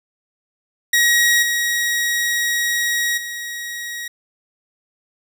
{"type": "tone with level steps", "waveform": "sawtooth", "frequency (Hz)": 1898, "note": "A#6", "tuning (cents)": 31, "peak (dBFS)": [-9, -14, -23], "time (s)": [0.93, 4.08], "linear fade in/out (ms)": 5, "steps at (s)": [1.42, 3.17], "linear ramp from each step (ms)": 10, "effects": []}